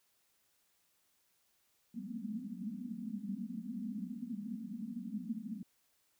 pink band-pass noise, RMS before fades -42 dBFS, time 1.94-5.63 s, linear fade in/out 5 ms, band 190 to 250 Hz, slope 96 dB/octave, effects white hiss -75 dBFS RMS until 6.19 s

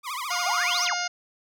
sawtooth tone with vibrato, 1106 Hz, C#6, 4 cents flat, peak -26 dBFS, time 0.03-0.89 s, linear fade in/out 50 ms, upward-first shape triangle, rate 14 Hz, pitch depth 250 cents each way
harmonic tone, 710 Hz, F5, 28 cents sharp, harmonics 1 / 2 / 3 / 4 / 5 / 6 / 7 / 8 / 9, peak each -32 / -31 / -34 / -37 / -42 / -39 / -34 / -39 / -35 dBFS, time 0.3-1.08 s, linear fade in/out 10 ms
sine exponential two-way sweep, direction up then down, 670 to 6272 to 670 Hz, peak -25 dBFS, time 0.46-0.94 s, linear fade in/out 5 ms, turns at 0.84 s
effects none

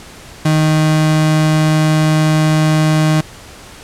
35% pulse tone, 155.56 Hz, D#3, in tune, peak -8 dBFS, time 0.45-3.21 s, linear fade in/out 5 ms, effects pink hiss -36 dBFS RMS until 3.83 s + low-pass 10000 Hz 12 dB/octave

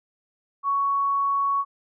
sine tone, 1115 Hz, C#6, 10 cents sharp, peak -20 dBFS, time 0.63-1.65 s, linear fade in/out 50 ms, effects none

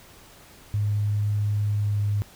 sine tone with pitch glide, 103.83 to 102.87 Hz, G#2 to G#2, 0 to -16 cents, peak -21 dBFS, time 0.74-2.22 s, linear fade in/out 0 ms, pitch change -16 cents, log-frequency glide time 1.73-2.01 s, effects pink hiss -50 dBFS RMS until 2.35 s

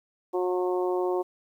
harmonic tone, 181.3 Hz, F#3, 35 cents flat, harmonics 2 / 3 / 4 / 5 / 6, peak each -25 / -33 / -34 / -36 / -39 dBFS, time 0.33-1.23 s, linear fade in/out 20 ms, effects 10-bit

